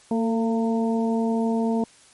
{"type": "harmonic tone with a mistuned harmonic", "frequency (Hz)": 228, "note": "A#3", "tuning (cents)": -38, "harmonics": [1, 2, 3, 4], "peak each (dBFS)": [-21, -27, -31, -33], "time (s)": [0.11, 1.84], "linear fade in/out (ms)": 2, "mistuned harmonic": 2, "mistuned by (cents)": -30, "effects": ["white hiss -53 dBFS RMS until 2.13 s", "MP3 48 kbps"]}